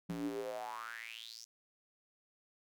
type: tone with high-pass filter sweep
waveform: square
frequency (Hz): 57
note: A#1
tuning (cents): -38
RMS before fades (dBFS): -43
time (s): 0.09-1.45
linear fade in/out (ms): 5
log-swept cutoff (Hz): 190 to 6000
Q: 7.5
effects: none